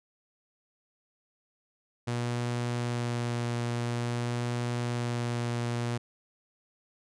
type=tone with vibrato; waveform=sawtooth; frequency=120 Hz; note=B2; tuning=49 cents flat; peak=-25 dBFS; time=2.07-5.98 s; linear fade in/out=10 ms; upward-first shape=sine; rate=0.49 Hz; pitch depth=11 cents each way; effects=resampled to 22050 Hz